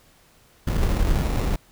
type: noise with sample-and-hold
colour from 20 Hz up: brown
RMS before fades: -21 dBFS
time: 0.67-1.56 s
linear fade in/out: 5 ms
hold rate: 1575 Hz
effects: pink hiss -56 dBFS RMS until 1.71 s

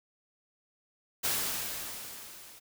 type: noise with level ramp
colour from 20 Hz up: white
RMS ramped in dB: -29 to -52 dBFS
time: 1.23-2.6 s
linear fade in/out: 20 ms
effects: none

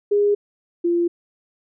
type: tone pair in turn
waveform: sine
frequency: 410 / 344.3 Hz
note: G#4 / F4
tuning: -22 / -25 cents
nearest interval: minor third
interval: 303 cents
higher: first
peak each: -14 / -16 dBFS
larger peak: first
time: 0.11-0.35 / 0.84-1.08 s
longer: neither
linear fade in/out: 10 ms
effects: none

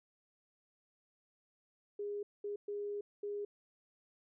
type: tone bursts at uneven times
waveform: sine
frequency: 410 Hz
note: G#4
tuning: 22 cents flat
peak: -37 dBFS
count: 4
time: 1.99-2.23 / 2.44-2.56 / 2.68-3.01 / 3.23-3.45 s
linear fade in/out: 5 ms
effects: none

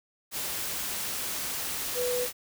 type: tone in noise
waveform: sine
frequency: 493.9 Hz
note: B4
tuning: in tune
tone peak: -27 dBFS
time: 1.94-2.28 s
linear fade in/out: 50 ms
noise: white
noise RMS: -33 dBFS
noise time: 0.31-2.33 s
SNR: +3 dB
effects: none

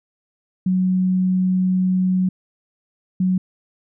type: tone pair in turn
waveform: sine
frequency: 185 / 185 Hz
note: F#3 / F#3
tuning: 0 / 0 cents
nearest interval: unison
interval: 0 cents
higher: neither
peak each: -15 dBFS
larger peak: neither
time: 0.66-2.29 / 3.2-3.38 s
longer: first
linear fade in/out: 5 ms
effects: none

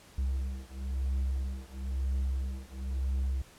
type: beating tone pair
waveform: triangle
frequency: 65.7 / 66.7 Hz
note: C2 / C2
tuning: +8 / +34 cents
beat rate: 1 Hz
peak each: -31 dBFS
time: 0.18-3.42 s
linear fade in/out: 5 ms
effects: pink hiss -56 dBFS RMS until 3.58 s + low-pass 12000 Hz 12 dB/octave

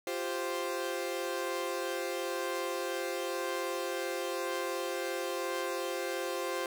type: chord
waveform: sawtooth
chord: F suspended second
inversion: none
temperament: equal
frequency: 349.2 / 392 / 523.3 Hz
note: F4 / G4 / C5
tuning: 0 / 0 / 0 cents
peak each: -34 / -35 / -32 dBFS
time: 0.07-6.66 s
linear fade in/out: 2 ms
effects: none

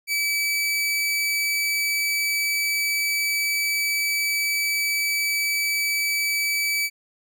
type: tone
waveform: sawtooth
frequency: 2299 Hz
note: D7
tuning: 37 cents flat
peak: -18 dBFS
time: 0.07-6.9 s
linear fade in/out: 50 ms
effects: none

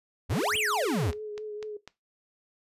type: exponential two-way sweep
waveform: square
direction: up then down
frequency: 68.8 to 3322 to 68.8 Hz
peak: -26 dBFS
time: 0.29-1.12 s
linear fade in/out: 20 ms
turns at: 0.57 s
type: tone with vibrato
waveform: sine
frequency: 423.9 Hz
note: G#4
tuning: 35 cents sharp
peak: -34 dBFS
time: 0.32-1.77 s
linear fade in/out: 5 ms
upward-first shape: triangle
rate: 4.7 Hz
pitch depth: 34 cents each way
type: tone with exponential growth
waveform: sawtooth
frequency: 87.8 Hz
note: F2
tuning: 10 cents sharp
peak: -33 dBFS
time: 0.47-0.56 s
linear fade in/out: 5 ms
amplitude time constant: 18 ms
type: click train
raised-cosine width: 0.2 ms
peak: -25 dBFS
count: 4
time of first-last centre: 1.13-1.876 s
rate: 4.02 Hz
effects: noise-tail reverb RT60 0.2 s tail -18 dB re dry + resampled to 32000 Hz

